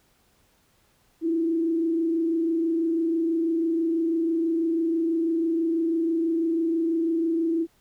sine tone with frequency modulation, 329.6 Hz, E4, in tune, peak -21 dBFS, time 1.21-7.67 s, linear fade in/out 50 ms, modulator 26.1 Hz, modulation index 0.43, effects pink hiss -64 dBFS RMS until 7.8 s

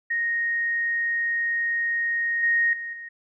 sine tone with level steps, 1864.7 Hz, A#6, in tune, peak -22 / -18 / -30 / -35 dBFS, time 0.1-3.09 s, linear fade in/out 10 ms, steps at 2.43 / 2.73 / 2.93 s, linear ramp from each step 2 ms, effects none

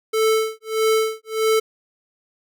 square tone with tremolo, 440 Hz, A4, in tune, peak -15 dBFS, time 0.13-1.6 s, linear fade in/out 10 ms, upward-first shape sine, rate 1.6 Hz, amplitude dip 100%, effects none

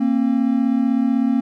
triangle tone pair together, 231.6 / 267.6 Hz, A#3 / C4, -11 / +39 cents, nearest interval minor third, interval 250 cents, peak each -16 dBFS, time 0-1.41 s, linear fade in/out 10 ms, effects none

